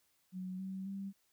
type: tone with pitch steps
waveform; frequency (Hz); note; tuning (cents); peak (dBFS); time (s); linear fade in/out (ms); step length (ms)
sine; 185 / 190.42 / 196; F#3 / G3 / G3; 0 / -50 / 0; -39; 0.32-1.13; 50; 270
effects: white hiss -75 dBFS RMS until 1.32 s